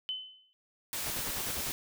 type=tone with exponential decay; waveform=sine; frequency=3037 Hz; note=F#7; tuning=44 cents sharp; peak=-30 dBFS; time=0.09-0.53 s; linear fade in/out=0 ms; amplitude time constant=95 ms
type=noise; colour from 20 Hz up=white; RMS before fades=-36 dBFS; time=0.93-1.72 s; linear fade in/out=0 ms
type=noise bursts; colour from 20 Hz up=pink; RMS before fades=-40 dBFS; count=7; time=1.06-1.712 s; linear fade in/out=0 ms; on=46 ms; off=55 ms
effects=none